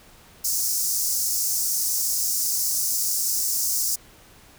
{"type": "high-pass noise", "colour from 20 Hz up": "pink", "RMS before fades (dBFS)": -24, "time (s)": [0.44, 3.96], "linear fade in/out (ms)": 10, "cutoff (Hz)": 5200, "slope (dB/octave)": 48, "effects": ["pink hiss -51 dBFS RMS until 4.58 s"]}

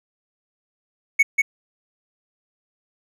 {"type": "tone with echo", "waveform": "triangle", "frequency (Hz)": 2217, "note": "C#7", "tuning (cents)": 0, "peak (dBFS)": -9, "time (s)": [1.19, 1.23], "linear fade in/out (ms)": 10, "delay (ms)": 190, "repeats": 1, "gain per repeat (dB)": -3, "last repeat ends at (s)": 1.42, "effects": []}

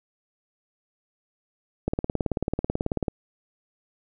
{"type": "click train", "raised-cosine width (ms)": 2, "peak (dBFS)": -11, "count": 23, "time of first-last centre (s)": [1.88, 3.082], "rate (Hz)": 18.3, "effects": []}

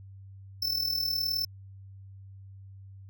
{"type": "tone with amplitude modulation", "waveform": "square", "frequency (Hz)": 5300, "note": "E8", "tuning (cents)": 9, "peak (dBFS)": -25, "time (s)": [0.62, 1.45], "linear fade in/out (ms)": 5, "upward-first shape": "sine", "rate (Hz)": 39.3, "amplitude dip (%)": 65, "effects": ["added 97 Hz sine -45 dBFS peak until 3.09 s"]}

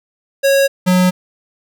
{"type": "tone pair in turn", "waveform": "square", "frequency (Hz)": [550, 182.48], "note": ["C#5", "F#3"], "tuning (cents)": [-14, -24], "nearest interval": "octave + perfect fifth", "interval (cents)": 1910, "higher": "first", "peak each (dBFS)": -10, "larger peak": "neither", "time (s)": [[0.43, 0.68], [0.86, 1.11]], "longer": "neither", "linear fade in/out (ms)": 20, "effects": []}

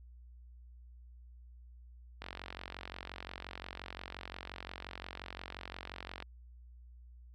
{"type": "click train", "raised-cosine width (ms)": 0.3, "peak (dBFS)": -26, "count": 184, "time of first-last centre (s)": [2.22, 6.224], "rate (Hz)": 45.7, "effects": ["added 60 Hz sine -52 dBFS peak until 7.34 s"]}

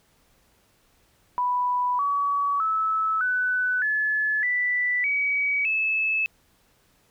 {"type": "tone with pitch steps", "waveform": "sine", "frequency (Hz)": [987.8, 1134.7, 1303.4, 1497.2, 1719.9, 1975.6, 2269, 2607], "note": ["B5", "C#6", "E6", "F#6", "A6", "B6", "C#7", "E7"], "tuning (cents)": [0, 40, -20, 20, -40, 0, 40, -20], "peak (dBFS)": -21, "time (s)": [1.38, 6.26], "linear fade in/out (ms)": 0, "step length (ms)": 610, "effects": ["pink hiss -63 dBFS RMS until 7.1 s"]}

